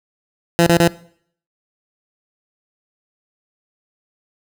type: tone bursts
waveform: 15% pulse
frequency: 170 Hz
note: F3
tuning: 46 cents flat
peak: -4 dBFS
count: 3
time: 0.59-0.878 s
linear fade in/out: 0 ms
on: 76 ms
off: 30 ms
effects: noise-tail reverb RT60 0.6 s tail -20 dB re dry